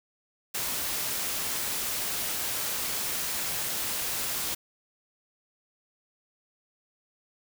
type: noise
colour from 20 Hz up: white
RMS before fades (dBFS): -31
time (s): 0.54-4.55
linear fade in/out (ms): 10
effects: none